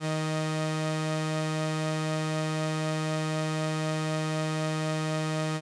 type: tone pair together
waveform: sawtooth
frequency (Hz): 156.57 / 622.3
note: D#3 / D#5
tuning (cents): +11 / 0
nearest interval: 2 octaves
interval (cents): 2389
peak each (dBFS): -24 / -31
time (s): 0-5.61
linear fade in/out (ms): 50
effects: resampled to 22050 Hz